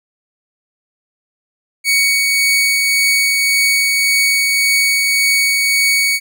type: tone with tremolo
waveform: sawtooth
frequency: 2237 Hz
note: C#7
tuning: 15 cents sharp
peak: -7 dBFS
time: 1.84-6.2 s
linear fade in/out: 50 ms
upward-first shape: triangle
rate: 1.8 Hz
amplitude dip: 25%
effects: none